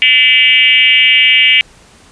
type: tone with frequency modulation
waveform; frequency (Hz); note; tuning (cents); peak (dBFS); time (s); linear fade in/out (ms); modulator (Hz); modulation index
sine; 2569; E7; -45; -5; 0.02-1.61; 0; 266; 1.9
effects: pink hiss -43 dBFS RMS until 2.11 s + resampled to 22050 Hz